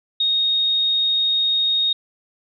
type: tone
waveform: sine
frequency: 3726 Hz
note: A#7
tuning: 2 cents flat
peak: -16 dBFS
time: 0.2-1.93 s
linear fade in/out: 5 ms
effects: none

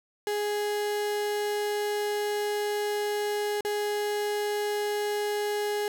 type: tone with dropouts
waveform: 35% pulse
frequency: 415.3 Hz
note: G#4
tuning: in tune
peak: -25 dBFS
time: 0.27-5.88 s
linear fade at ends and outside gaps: 1 ms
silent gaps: 3.608-3.649 s
effects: none

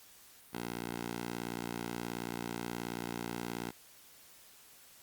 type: tone with high-pass filter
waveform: 10% pulse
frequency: 58.6 Hz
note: A#1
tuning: 10 cents sharp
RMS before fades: -40 dBFS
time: 0.53-3.71 s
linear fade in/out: 10 ms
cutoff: 200 Hz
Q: 0.64
effects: white hiss -58 dBFS RMS until 5.02 s + Opus 48 kbps

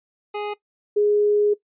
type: tone pair in turn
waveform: 25% pulse / sine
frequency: 415.3 / 415.3 Hz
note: G#4 / G#4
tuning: 0 / 0 cents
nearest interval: unison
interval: 0 cents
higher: neither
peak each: -22 / -15 dBFS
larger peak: second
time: 0.34-0.54 / 0.96-1.54 s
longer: second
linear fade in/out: 10 ms
effects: noise-tail reverb RT60 0.1 s tail -18 dB re dry + resampled to 8000 Hz

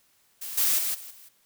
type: noise with level steps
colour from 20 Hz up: blue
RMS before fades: -36 / -23 / -28 / -42 / -50 dBFS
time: 0.41-1.29 s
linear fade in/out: 10 ms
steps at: 0.57 / 0.78 / 0.94 / 1.1 s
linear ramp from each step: 10 ms
effects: white hiss -65 dBFS RMS until 1.45 s

